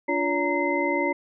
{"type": "tone cluster", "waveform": "sine", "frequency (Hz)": [289.6, 349.9, 568, 928, 2063], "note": ["D4", "F4", "C#5", "A#5", "C7"], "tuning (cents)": [-24, 3, 42, -8, -25], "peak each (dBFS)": -28, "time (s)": [0.08, 1.13], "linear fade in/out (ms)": 10, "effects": []}